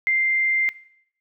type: tone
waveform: sine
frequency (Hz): 2093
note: C7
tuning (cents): 0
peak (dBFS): -17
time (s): 0.07-0.69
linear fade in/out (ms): 0
effects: noise-tail reverb RT60 0.7 s tail -20 dB re dry